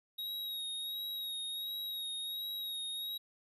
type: tone with vibrato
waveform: square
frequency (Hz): 3786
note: A#7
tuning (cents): +26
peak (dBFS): -38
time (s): 0.18-3.18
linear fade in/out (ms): 10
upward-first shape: sine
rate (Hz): 1.4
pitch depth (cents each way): 29
effects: none